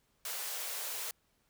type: high-pass noise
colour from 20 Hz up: white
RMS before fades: -39 dBFS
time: 0.25-1.11 s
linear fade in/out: 2 ms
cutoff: 410 Hz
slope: 96 dB/octave
effects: pink hiss -74 dBFS RMS until 1.49 s